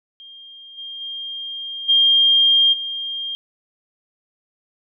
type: tone with level steps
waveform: sine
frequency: 3209 Hz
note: G7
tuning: 40 cents sharp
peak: -38 / -30 / -27 / -11 / -24 dBFS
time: 0.2-3.35 s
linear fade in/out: 0 ms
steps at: 0.77 / 1 / 1.88 / 2.72 s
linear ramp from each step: 20 ms
effects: none